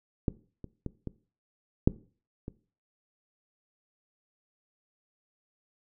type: clicks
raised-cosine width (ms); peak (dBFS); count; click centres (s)
3; -13 / -27 / -21 / -22 / -6 / -24; 6; 0.282 / 0.643 / 0.863 / 1.073 / 1.875 / 2.481
effects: noise-tail reverb RT60 0.4 s tail -19 dB re dry